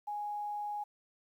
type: tone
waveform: sine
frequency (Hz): 830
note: G#5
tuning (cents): -1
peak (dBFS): -35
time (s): 0.07-0.84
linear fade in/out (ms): 10
effects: 11-bit